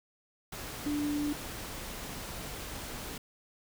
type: tone in noise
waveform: sine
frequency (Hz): 293.7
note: D4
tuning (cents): 0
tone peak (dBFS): -29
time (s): 0.86-1.33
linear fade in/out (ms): 5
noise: pink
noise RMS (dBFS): -41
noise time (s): 0.52-3.18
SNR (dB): +9
effects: none